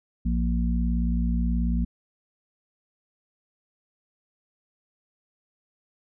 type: harmonic tone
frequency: 58.5 Hz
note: A#1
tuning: 7 cents sharp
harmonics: 1 / 3 / 4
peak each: -23 / -28 / -29 dBFS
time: 0.25-1.85 s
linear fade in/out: 10 ms
effects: none